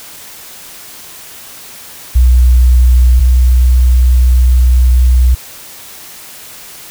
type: tone pair in turn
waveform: sine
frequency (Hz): 61.74 / 62.24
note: B1 / B1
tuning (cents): 0 / +14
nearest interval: unison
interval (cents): 14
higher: second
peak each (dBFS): -3 / -4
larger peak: first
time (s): 2.15-3.2 / 3.2-5.35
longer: second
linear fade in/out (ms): 10
effects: white hiss -32 dBFS RMS until 6.9 s